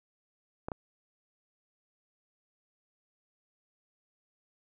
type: clicks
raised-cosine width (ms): 1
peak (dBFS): -21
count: 2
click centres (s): 0.685 / 0.718
effects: none